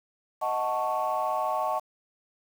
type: chord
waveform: sine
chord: D# half-diminished seventh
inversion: none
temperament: equal with one note detuned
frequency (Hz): 625.9 / 740 / 880 / 1108.7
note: D#5 / F#5 / A5 / C#6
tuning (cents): +10 / 0 / 0 / 0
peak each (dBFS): -30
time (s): 0.41-1.8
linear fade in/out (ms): 20
effects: tanh soft clip ceiling -18 dBFS + 8-bit